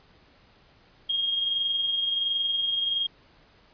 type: tone with amplitude modulation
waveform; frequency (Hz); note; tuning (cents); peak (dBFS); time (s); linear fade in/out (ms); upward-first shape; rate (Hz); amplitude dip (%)
sine; 3245; G#7; -41; -22; 1.09-3.07; 10; sine; 21.4; 40
effects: pink hiss -58 dBFS RMS until 3.73 s + resampled to 11025 Hz